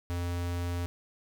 square tone, 87.31 Hz, F2, in tune, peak -31 dBFS, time 0.1-0.86 s, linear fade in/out 0 ms, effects none

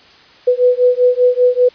sine beating tone pair, 493.9 / 499 Hz, B4 / B4, 0 / +18 cents, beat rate 5.1 Hz, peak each -12 dBFS, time 0.47-1.69 s, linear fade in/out 10 ms, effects white hiss -44 dBFS RMS until 1.74 s + resampled to 11025 Hz

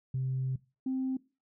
sine tone pair in turn, 130.81 / 261.6 Hz, C3 / C4, 0 / 0 cents, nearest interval octave, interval 1200 cents, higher second, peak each -28 dBFS, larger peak neither, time 0.14-0.56 / 0.86-1.17 s, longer first, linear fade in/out 5 ms, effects noise-tail reverb RT60 0.3 s tail -21 dB re dry + tanh soft clip ceiling -25 dBFS

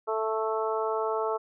harmonic tone, 220 Hz, A3, in tune, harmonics 2 / 3 / 4 / 5 / 6, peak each -29 / -33 / -33 / -35 / -35 dBFS, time 0.07-1.38 s, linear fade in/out 20 ms, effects none

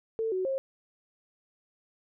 sine tone with pitch steps, 447.3 / 372.9 / 536 Hz, A4 / F#4 / C5, +28 / +14 / +42 cents, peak -27 dBFS, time 0.19-0.58 s, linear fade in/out 0 ms, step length 130 ms, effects none

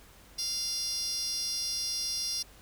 10% pulse tone with high-pass filter, 698.5 Hz, F5, in tune, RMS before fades -33 dBFS, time 0.38-2.43 s, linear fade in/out 10 ms, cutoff 5400 Hz, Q 9.2, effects added 50 Hz sine -57 dBFS peak until 2.61 s + pink hiss -56 dBFS RMS until 2.61 s

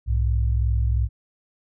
sine tone pair together, 62.73 / 105.5 Hz, B1 / G#2, +28 / +28 cents, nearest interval major sixth, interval 900 cents, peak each -19 / -24 dBFS, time 0.06-1.09 s, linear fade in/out 50 ms, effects none

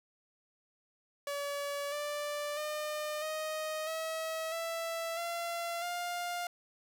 sawtooth tone with pitch steps, 570 / 587.4 / 605.3 / 623.7 / 642.8 / 662.4 / 682.6 / 703.4 Hz, C#5 / D5 / D#5 / D#5 / E5 / E5 / F5 / F5, +48 / 0 / -48 / +4 / -44 / +8 / -40 / +12 cents, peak -31 dBFS, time 1.27-6.47 s, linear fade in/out 2 ms, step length 650 ms, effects none

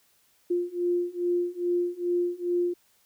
sine beating tone pair, 350.3 / 352.7 Hz, F4 / F4, +5 / +17 cents, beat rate 2.4 Hz, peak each -28 / -27 dBFS, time 0.5-2.74 s, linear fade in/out 10 ms, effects white hiss -65 dBFS RMS until 3.05 s

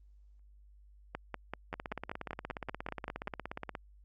two click trains, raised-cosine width 0.5 ms, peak -23 / -22 dBFS, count 35 / 12, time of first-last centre 1.74-3.752 / 1.15-3.274 s, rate 16.9 / 5.18 Hz, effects added 50 Hz sine -56 dBFS peak until 4.04 s + Opus 32 kbps

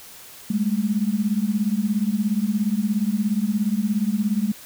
sine beating tone pair, 200.2 / 217.2 Hz, G3 / A3, +37 / -22 cents, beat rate 17 Hz, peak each -22 / -22 dBFS, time 0.5-4.52 s, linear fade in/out 5 ms, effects white hiss -43 dBFS RMS until 4.65 s

